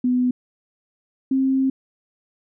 sine tone pair in turn, 249.7 / 265.9 Hz, B3 / C4, +19 / +28 cents, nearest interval minor second, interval 109 cents, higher second, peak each -16 dBFS, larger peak neither, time 0.04-0.31 / 1.31-1.7 s, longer second, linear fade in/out 5 ms, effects none

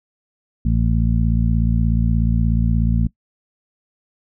harmonic tone, 56.7 Hz, A#1, 47 cents flat, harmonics 1 / 2 / 3 / 4, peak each -17 / -20 / -22 / -23 dBFS, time 0.65-3.07 s, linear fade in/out 5 ms, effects noise-tail reverb RT60 0.1 s tail -21 dB re dry

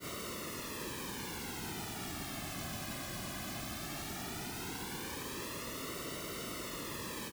pink noise with flanger, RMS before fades -42 dBFS, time 0-7.32 s, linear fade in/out 50 ms, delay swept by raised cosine 1.2 to 2.2 ms, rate 0.16 Hz, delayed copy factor -0.85, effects none

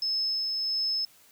sine tone with tremolo, 5210 Hz, E8, 21 cents flat, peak -25 dBFS, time 0.02-1.05 s, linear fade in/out 2 ms, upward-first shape sine, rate 1.5 Hz, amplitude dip 25%, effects white hiss -58 dBFS RMS until 1.31 s

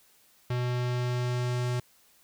square tone with low-pass filter sweep, 123.47 Hz, B2, in tune, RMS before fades -29 dBFS, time 0.5-1.8 s, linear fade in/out 5 ms, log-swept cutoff 4000 to 8500 Hz, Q 0.9, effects white hiss -62 dBFS RMS until 2.23 s

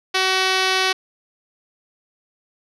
5% pulse tone with low-pass filter, 377 Hz, F#4, 32 cents sharp, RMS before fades -19 dBFS, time 0.14-0.93 s, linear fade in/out 10 ms, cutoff 6300 Hz, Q 0.95, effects none

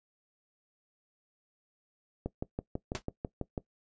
click train, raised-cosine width 2 ms, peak -20 dBFS, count 9, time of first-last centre 2.26-3.578 s, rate 6.07 Hz
pink noise with exponential decay, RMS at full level -31 dBFS, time 2.95-3.02 s, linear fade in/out 0 ms, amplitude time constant 15 ms
effects noise-tail reverb RT60 0.1 s tail -19 dB re dry + resampled to 16000 Hz

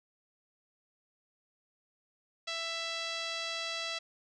5% pulse tone with low-pass filter, 663 Hz, E5, 10 cents sharp, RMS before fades -37 dBFS, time 2.47-3.99 s, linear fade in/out 10 ms, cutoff 4100 Hz, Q 1.5, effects none

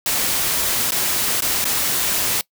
white noise with dropouts, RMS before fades -20 dBFS, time 0.06-2.41 s, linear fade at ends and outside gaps 1 ms, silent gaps 0.907-0.92 / 1.406-1.421 / 1.643-1.653 s, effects noise-tail reverb RT60 0.1 s tail -23 dB re dry

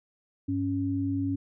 sine tone pair together, 99.2 / 277.2 Hz, G2 / C#4, +21 / 0 cents, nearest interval octave + tritone, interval 1779 cents, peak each -31 / -27 dBFS, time 0.48-1.36 s, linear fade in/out 10 ms, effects none

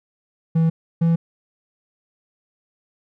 triangle tone pair in turn, 163.1 / 166.43 Hz, E3 / E3, -18 / +17 cents, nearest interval unison, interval 35 cents, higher second, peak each -12 dBFS, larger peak neither, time 0.55-0.7 / 1.01-1.16 s, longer neither, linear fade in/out 10 ms, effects none

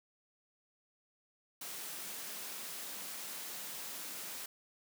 white high-pass noise, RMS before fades -44 dBFS, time 1.61-4.46 s, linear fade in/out 5 ms, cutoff 140 Hz, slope 48 dB/octave, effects none

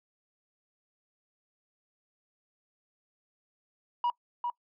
sine tone with echo, 963 Hz, B5, 44 cents flat, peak -22 dBFS, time 4.04-4.1 s, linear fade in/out 2 ms, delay 400 ms, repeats 1, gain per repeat -6 dB, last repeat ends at 4.5 s, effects noise-tail reverb RT60 0.1 s tail -23 dB re dry + tanh soft clip ceiling -24 dBFS

